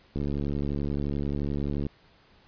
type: click train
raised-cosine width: 3 ms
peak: -18 dBFS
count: 123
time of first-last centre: 0.16-1.866 s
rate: 71.5 Hz
effects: pink hiss -59 dBFS RMS until 2.47 s + resampled to 11025 Hz